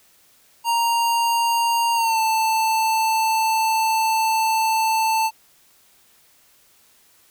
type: tone with pitch glide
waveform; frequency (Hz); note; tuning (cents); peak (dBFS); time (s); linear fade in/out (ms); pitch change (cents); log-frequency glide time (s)
square; 932.3 to 886.6; A#5 to A5; 0 to +13; -18; 0.64-5.31; 50; -87; 1.94-2.2
effects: white hiss -56 dBFS RMS until 7.3 s